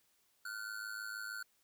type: ring-modulated tone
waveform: square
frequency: 1461 Hz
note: F#6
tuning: 22 cents flat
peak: -39 dBFS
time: 0.45-1.43 s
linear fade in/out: 5 ms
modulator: 53.2 Hz
effects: white hiss -74 dBFS RMS until 1.63 s